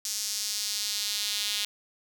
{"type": "tone with high-pass filter sweep", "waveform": "sawtooth", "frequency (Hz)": 207.7, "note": "G#3", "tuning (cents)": 0, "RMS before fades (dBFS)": -31, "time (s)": [0.05, 1.65], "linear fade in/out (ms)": 2, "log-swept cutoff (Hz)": [5700, 3500], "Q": 2.1, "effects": []}